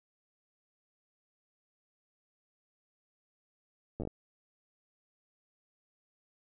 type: slowing click train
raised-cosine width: 2 ms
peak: -24 dBFS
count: 6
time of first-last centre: 4-4.074 s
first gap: 9 ms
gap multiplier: 1.25
effects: none